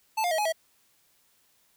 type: tone with pitch steps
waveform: square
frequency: 876 / 706 / 638 / 841 / 648 Hz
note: A5 / F5 / D#5 / G#5 / E5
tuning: -8 / +19 / +43 / +22 / -30 cents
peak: -25 dBFS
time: 0.17-0.525 s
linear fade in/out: 10 ms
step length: 71 ms
effects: white hiss -66 dBFS RMS until 1.76 s